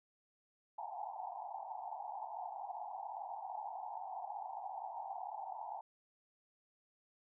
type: band-pass noise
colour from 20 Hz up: pink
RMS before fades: -45 dBFS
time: 0.78-5.81 s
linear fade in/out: 5 ms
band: 710 to 920 Hz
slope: 96 dB/octave
effects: none